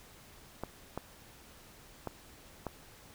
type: clicks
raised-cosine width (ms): 1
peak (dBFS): -22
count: 4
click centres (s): 0.636 / 0.976 / 2.073 / 2.667
effects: pink hiss -56 dBFS RMS until 3.14 s